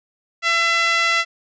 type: tone with band-pass filter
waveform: 5% pulse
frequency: 673 Hz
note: E5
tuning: 36 cents sharp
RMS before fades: -18 dBFS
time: 0.42-1.25 s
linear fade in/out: 50 ms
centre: 1800 Hz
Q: 1.7
effects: resampled to 16000 Hz